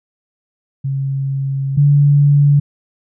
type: tone pair in turn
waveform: sine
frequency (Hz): 136.5 / 143.71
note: C#3 / D3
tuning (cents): -26 / -37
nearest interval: minor second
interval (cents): 89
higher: second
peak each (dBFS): -16 / -7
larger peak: second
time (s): 0.84-1.77 / 1.77-2.6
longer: first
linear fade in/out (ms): 10
effects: none